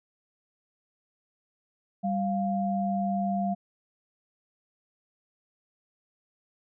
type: tone pair together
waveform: sine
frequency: 196.01 / 698.5 Hz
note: G3 / F5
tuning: 0 / 0 cents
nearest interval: octave + minor seventh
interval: 2200 cents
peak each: -27 / -29 dBFS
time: 2.03-3.55 s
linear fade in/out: 20 ms
effects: none